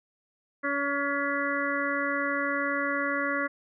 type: harmonic tone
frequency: 282.6 Hz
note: C#4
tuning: 34 cents sharp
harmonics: 1 / 2 / 4 / 5 / 6 / 7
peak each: -33 / -33 / -33 / -33 / -33 / -33 dBFS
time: 0.63-3.48 s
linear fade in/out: 20 ms
effects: none